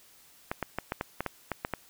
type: clicks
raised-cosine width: 0.5 ms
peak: -15 dBFS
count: 10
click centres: 0.515 / 0.627 / 0.786 / 0.921 / 1.011 / 1.206 / 1.263 / 1.517 / 1.649 / 1.737 s
effects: white hiss -58 dBFS RMS until 1.89 s